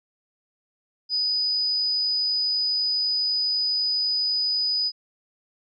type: tone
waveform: sine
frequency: 4976 Hz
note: D#8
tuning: 1 cent flat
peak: -21 dBFS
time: 1.09-4.92 s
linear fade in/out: 50 ms
effects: none